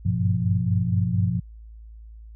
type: tone cluster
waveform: sine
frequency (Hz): 97.1 / 101.4 / 120.7 / 174.4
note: G2 / G#2 / B2 / F3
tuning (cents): -16 / -41 / -39 / -2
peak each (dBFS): -25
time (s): 0.05-1.4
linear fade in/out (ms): 10
effects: added 55 Hz sine -40 dBFS peak until 2.35 s